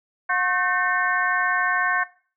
harmonic tone with a mistuned harmonic, 361.1 Hz, F#4, 42 cents flat, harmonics 2 / 3 / 4 / 5 / 6, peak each -28 / -25 / -23 / -26 / -33 dBFS, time 0.29-2.04 s, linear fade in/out 10 ms, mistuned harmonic 4, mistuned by +110 cents, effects noise-tail reverb RT60 0.4 s tail -17 dB re dry

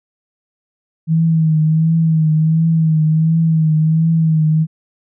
sine tone with vibrato, 159.6 Hz, D#3, 44 cents sharp, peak -10 dBFS, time 1.07-4.67 s, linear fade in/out 50 ms, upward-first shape triangle, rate 1.4 Hz, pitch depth 54 cents each way, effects none

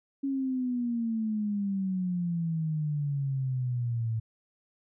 sine exponential sweep, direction down, 277.2 to 110.7 Hz, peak -27 dBFS, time 0.23-4.2 s, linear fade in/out 10 ms, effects none

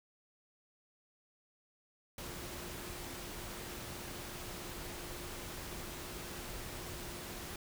sine tone in noise, 352.9 Hz, F4, 18 cents sharp, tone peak -53 dBFS, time 2.18-7.56 s, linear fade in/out 2 ms, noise pink, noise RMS -45 dBFS, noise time 2.18-7.56 s, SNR -11 dB, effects none

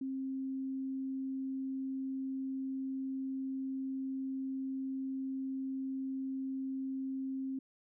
sine tone, 266.1 Hz, C4, 29 cents sharp, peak -35 dBFS, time 0.01-7.59 s, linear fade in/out 5 ms, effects none

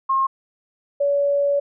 sine tone pair in turn, 1072 / 567.9 Hz, C6 / C#5, +42 / +42 cents, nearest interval major seventh, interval 1100 cents, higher first, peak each -16 / -16 dBFS, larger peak neither, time 0.09-0.27 / 1-1.6 s, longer second, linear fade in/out 10 ms, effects none

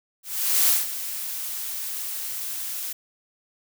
blue noise with ADSR envelope, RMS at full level -18 dBFS, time 0.23-2.93 s, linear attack 450 ms, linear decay 180 ms, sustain -13 dB, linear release 7 ms, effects none

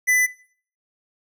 sine tone with hard clipping, 2000 Hz, B6, 21 cents sharp, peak -16 dBFS, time 0.07-0.27 s, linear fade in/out 20 ms, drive 18 dB, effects noise-tail reverb RT60 0.5 s tail -19 dB re dry

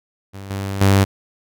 sawtooth tone with level steps, 98 Hz, G2, in tune, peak -28 / -19 / -7 dBFS, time 0.33-1.05 s, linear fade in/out 20 ms, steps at 0.5 / 0.81 s, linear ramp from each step 5 ms, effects none

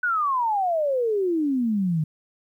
sine exponential sweep, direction down, 1500 to 149.8 Hz, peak -20 dBFS, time 0.03-2.04 s, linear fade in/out 5 ms, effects 10-bit

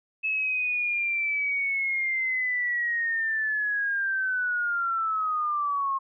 sine linear sweep, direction down, 2599 to 1072 Hz, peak -24 dBFS, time 0.23-5.99 s, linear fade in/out 20 ms, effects none

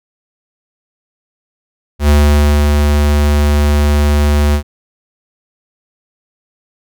square tone with ADSR envelope, 73.42 Hz, D2, in tune, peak -6 dBFS, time 1.99-4.63 s, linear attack 98 ms, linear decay 560 ms, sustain -3 dB, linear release 88 ms, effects none

